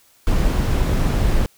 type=noise; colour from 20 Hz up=brown; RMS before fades=-17 dBFS; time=0.27-1.46 s; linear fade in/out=0 ms; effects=white hiss -55 dBFS RMS until 1.57 s